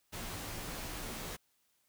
pink noise with comb filter, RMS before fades -42 dBFS, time 0.12-1.37 s, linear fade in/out 20 ms, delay 15 ms, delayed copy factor -0.75, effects white hiss -75 dBFS RMS until 1.88 s

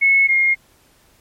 sine tone pair in turn, 2192 / 2136 Hz, C#7 / C7, -20 / +35 cents, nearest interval unison, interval 45 cents, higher first, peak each -10 / -12 dBFS, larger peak first, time 0.01-0.28 / 0.28-0.55 s, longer neither, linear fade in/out 20 ms, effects pink hiss -55 dBFS RMS until 1.2 s + MP3 64 kbps

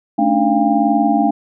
sine tone cluster, 218.4 / 280.7 / 301.2 / 695 / 801 Hz, A3 / C#4 / D4 / F5 / G5, -13 / +22 / +44 / -9 / +37 cents, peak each -18 dBFS, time 0.18-1.31 s, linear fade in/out 10 ms, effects none

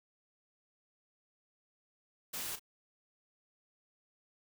white noise with echo, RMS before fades -40 dBFS, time 2.33-2.56 s, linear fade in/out 10 ms, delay 36 ms, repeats 1, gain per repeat -11 dB, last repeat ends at 2.596 s, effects none

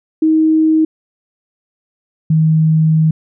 sine tone pair in turn, 315.8 / 158.2 Hz, D#4 / D#3, +26 / +29 cents, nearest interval octave, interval 1197 cents, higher first, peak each -8 dBFS, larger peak neither, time 0.22-0.85 / 2.3-3.11 s, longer second, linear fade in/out 5 ms, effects none

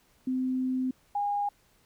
sine tone pair in turn, 257.6 / 815.9 Hz, C4 / G#5, -27 / -31 cents, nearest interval octave + minor sixth, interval 1996 cents, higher second, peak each -26 dBFS, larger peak neither, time 0.27-0.91 / 1.15-1.49 s, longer first, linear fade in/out 5 ms, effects pink hiss -65 dBFS RMS until 1.85 s

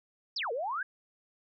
sine exponential two-way sweep, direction down then up, 5720 to 440 to 1672 Hz, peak -31 dBFS, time 0.36-0.83 s, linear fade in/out 5 ms, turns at 0.52 s, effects none

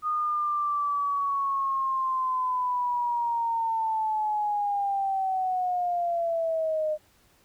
sine linear sweep, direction down, 1234 to 609 Hz, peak -24 dBFS, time 0.02-6.98 s, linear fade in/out 50 ms, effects pink hiss -62 dBFS RMS until 7.44 s

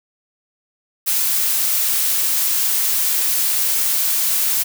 blue noise, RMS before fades -18 dBFS, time 1.06-4.64 s, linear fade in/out 20 ms, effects none

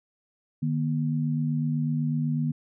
sine tone pair together, 151.9 / 239.9 Hz, D#3 / A#3, -41 / +50 cents, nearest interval minor sixth, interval 791 cents, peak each -25 / -28 dBFS, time 0.62-2.52 s, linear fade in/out 10 ms, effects none

